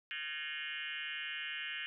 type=tone with frequency modulation; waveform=sine; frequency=2300 Hz; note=D7; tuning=37 cents flat; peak=-38 dBFS; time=0.11-1.86 s; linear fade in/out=0 ms; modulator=151 Hz; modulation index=5.1; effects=none